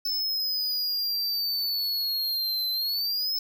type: exponential two-way sweep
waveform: square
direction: down then up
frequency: 5274 to 4052 to 5274 Hz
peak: -26 dBFS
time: 0.05-3.39 s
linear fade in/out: 5 ms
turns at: 2.71 s
effects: none